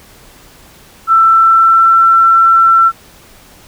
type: tone with pitch glide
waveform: sine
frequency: 1333 to 1345.4 Hz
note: E6 to E6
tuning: +19 to +35 cents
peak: -4 dBFS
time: 1.07-2.92 s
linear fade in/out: 50 ms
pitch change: +16 cents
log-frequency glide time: 1.26-2.02 s
effects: pink hiss -41 dBFS RMS until 3.67 s